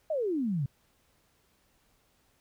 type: exponential sweep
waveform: sine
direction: down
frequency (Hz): 659.3 to 127.7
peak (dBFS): -27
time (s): 0.1-0.66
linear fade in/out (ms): 5
effects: pink hiss -69 dBFS RMS until 2.4 s